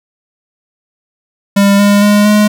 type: tone with pitch steps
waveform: square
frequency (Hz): 199.9 / 203.2 / 206.5 / 209.8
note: G3 / G#3 / G#3 / G#3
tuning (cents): +34 / -38 / -10 / +18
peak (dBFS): -6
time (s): 1.56-2.48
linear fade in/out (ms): 10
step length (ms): 230
effects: none